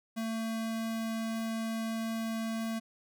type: tone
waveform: square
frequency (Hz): 224.8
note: A3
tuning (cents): +37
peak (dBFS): -33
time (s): 0.16-2.8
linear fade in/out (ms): 20
effects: none